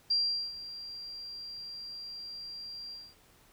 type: tone with ADSR envelope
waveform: sine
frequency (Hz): 4747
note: D8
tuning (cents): +18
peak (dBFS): -24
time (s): 0.1-3.15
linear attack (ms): 10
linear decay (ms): 410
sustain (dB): -16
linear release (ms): 240
effects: pink hiss -62 dBFS RMS until 3.52 s